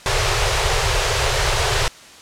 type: band-stop noise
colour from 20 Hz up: pink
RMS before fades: -18 dBFS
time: 0.06-1.88 s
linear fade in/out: 0 ms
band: 140 to 370 Hz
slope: 96 dB/octave
effects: white hiss -42 dBFS RMS until 2.21 s + low-pass 7000 Hz 12 dB/octave